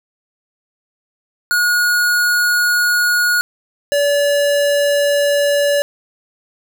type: tone pair in turn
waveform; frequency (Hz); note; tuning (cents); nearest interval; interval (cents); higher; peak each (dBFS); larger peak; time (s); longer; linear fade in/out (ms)
square; 1446 / 573.8; F#6 / D5; -40 / -40; octave + major third; 1600; first; -13; neither; 1.51-3.41 / 3.92-5.82; neither; 0
effects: none